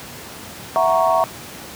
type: chord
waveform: sine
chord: F# dominant seventh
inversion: third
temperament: equal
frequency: 659.3 / 740 / 932.3 / 1108.7 Hz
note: E5 / F#5 / A#5 / C#6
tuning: 0 / 0 / 0 / 0 cents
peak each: -17 / -20 / -20 / -20 dBFS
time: 0.76-1.24 s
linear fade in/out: 0 ms
effects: pink hiss -35 dBFS RMS until 1.75 s + high-pass 100 Hz 12 dB/octave